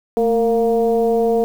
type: tone with frequency modulation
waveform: sine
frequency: 459.9 Hz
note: A#4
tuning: 23 cents flat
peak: -13 dBFS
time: 0.17-1.44 s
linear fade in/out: 0 ms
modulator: 238 Hz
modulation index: 0.8
effects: 7-bit